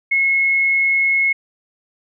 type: tone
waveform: sine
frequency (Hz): 2175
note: C#7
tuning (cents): -33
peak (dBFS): -13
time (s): 0.11-1.33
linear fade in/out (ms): 10
effects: none